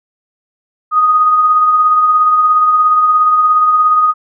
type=tone with tremolo; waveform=sine; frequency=1244 Hz; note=D#6; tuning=1 cent flat; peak=-5 dBFS; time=0.91-4.14 s; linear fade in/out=50 ms; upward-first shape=triangle; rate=17 Hz; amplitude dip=40%; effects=none